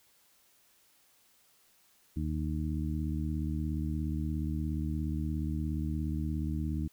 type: harmonic tone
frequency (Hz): 77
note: D#2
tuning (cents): -17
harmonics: 1 / 2 / 3 / 4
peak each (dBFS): -33 / -36 / -38 / -39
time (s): 2.16-6.88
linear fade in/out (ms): 10
effects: white hiss -66 dBFS RMS until 6.92 s